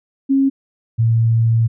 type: tone pair in turn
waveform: sine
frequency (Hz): 271.7 / 114.24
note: C#4 / A#2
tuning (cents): -35 / -35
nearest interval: octave + minor third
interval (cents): 1500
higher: first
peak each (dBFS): -11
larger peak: neither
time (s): 0.29-0.5 / 0.98-1.68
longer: second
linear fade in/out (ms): 20
effects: none